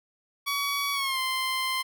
15% pulse tone with pitch glide, 1131 to 1043.1 Hz, C#6 to C6, +34 to -6 cents, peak -20 dBFS, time 0.46-1.83 s, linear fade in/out 20 ms, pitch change -140 cents, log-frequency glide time 0.93-1.19 s, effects none

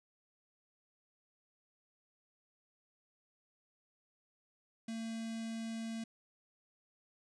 square tone with notch filter, 225.8 Hz, A3, 45 cents sharp, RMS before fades -41 dBFS, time 4.88-6.04 s, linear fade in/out 5 ms, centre 980 Hz, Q 0.74, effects resampled to 22050 Hz + 11-bit

